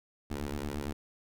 15% pulse ring-modulated tone, 72.3 Hz, D2, 27 cents flat, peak -25 dBFS, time 0.3-0.93 s, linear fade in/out 10 ms, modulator 149 Hz, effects none

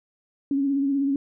sine tone with vibrato, 277.2 Hz, C#4, in tune, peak -20 dBFS, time 0.51-1.16 s, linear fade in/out 2 ms, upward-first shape sine, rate 16 Hz, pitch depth 40 cents each way, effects none

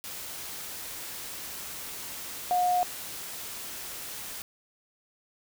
sine tone in noise, 720 Hz, F#5, 47 cents flat, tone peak -22 dBFS, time 2.51-2.83 s, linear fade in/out 0 ms, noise white, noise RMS -39 dBFS, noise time 0.04-4.42 s, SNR +14 dB, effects none

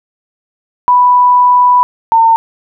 sine tone pair in turn, 987.8 / 907.4 Hz, B5 / A#5, 0 / -47 cents, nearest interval minor second, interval 147 cents, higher first, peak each -4 dBFS, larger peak neither, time 0.88-1.83 / 2.12-2.36 s, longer first, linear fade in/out 0 ms, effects none

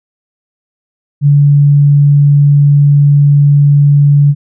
sine tone, 143.8 Hz, D3, 36 cents flat, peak -3 dBFS, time 1.21-4.35 s, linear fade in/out 50 ms, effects none

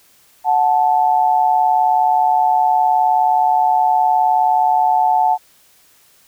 sine tone pair together, 735.8 / 875 Hz, F#5 / A5, -10 / -10 cents, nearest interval minor third, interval 300 cents, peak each -14 dBFS, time 0.44-5.38 s, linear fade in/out 50 ms, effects white hiss -52 dBFS RMS until 6.27 s

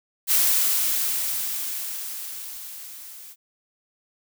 blue noise with level ramp, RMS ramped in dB -18 to -43 dBFS, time 0.27-3.36 s, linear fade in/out 50 ms, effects none

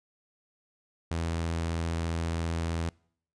sawtooth tone with vibrato, 83 Hz, E2, 12 cents sharp, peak -25 dBFS, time 1.11-2.89 s, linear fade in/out 0 ms, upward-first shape sine, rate 15 Hz, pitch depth 12 cents each way, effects noise-tail reverb RT60 0.6 s tail -26 dB re dry + resampled to 22050 Hz

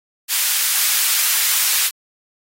white high-pass noise, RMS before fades -17 dBFS, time 0.28-1.91 s, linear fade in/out 50 ms, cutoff 1500 Hz, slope 12 dB/octave, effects AAC 48 kbps

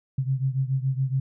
sine beating tone pair, 130.9 / 138 Hz, C3 / C#3, +1 / -7 cents, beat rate 7.1 Hz, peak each -24 / -27 dBFS, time 0.18-1.2 s, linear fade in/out 5 ms, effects none

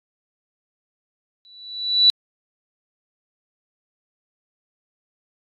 sine tone with exponential growth, 3951 Hz, B7, in tune, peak -8 dBFS, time 1.45-2.1 s, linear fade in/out 0 ms, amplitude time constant 140 ms, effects AAC 32 kbps

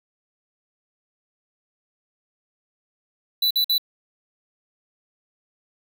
square tone bursts, 3971 Hz, B7, 9 cents sharp, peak -18 dBFS, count 3, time 3.42-3.781 s, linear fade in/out 5 ms, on 87 ms, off 50 ms, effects none

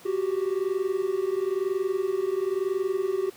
triangle tone pair together, 371.2 / 392.2 Hz, F#4 / G4, +6 / +1 cents, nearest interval minor second, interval 95 cents, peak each -25 dBFS, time 0.05-3.3 s, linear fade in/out 10 ms, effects pink hiss -50 dBFS RMS until 3.36 s + high-pass 150 Hz 12 dB/octave

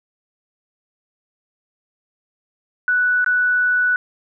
sine tone with dropouts, 1481 Hz, F#6, 1 cent sharp, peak -14 dBFS, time 2.88-3.96 s, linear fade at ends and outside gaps 1 ms, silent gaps 3.245-3.262 s, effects none

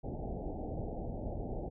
pink low-pass noise, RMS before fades -39 dBFS, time 0.03-1.7 s, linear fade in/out 20 ms, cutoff 810 Hz, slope 96 dB/octave, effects none

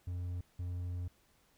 triangle tone bursts at uneven times, 88.8 Hz, F2, 29 cents sharp, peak -34 dBFS, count 2, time 0.07-0.41 / 0.59-1.08 s, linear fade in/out 5 ms, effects pink hiss -70 dBFS RMS until 1.57 s

